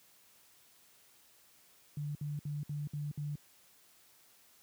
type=tone bursts; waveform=sine; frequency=146.83 Hz; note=D3; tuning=in tune; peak=-35 dBFS; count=6; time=1.97-3.355 s; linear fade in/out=2 ms; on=180 ms; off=61 ms; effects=white hiss -64 dBFS RMS until 4.62 s + high-pass 60 Hz 12 dB/octave